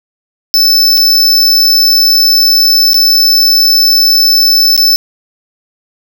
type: tone with dropouts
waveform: square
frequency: 5274 Hz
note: E8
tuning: in tune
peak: -5 dBFS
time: 0.54-4.96 s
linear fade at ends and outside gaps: 0 ms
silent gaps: 0.972-0.976 / 2.933-2.943 / 4.764-4.777 s
effects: none